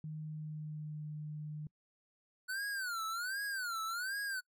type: tone with pitch glide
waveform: sine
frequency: 154.7 to 151.43 Hz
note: D#3 to D#3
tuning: -10 to -47 cents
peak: -40 dBFS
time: 0.04-1.67 s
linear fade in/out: 2 ms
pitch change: -37 cents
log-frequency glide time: 0.2-1.05 s
type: tone with vibrato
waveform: square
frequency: 1471 Hz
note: F#6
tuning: 11 cents flat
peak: -37 dBFS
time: 2.48-4.41 s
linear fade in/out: 20 ms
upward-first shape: sine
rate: 1.3 Hz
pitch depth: 200 cents each way
effects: noise-tail reverb RT60 0.1 s tail -26 dB re dry